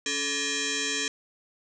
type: tone with frequency modulation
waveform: sine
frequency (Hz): 1869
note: A#6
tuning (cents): +4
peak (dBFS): -26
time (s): 0.06-1.08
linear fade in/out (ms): 2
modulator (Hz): 717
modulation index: 7.4
effects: none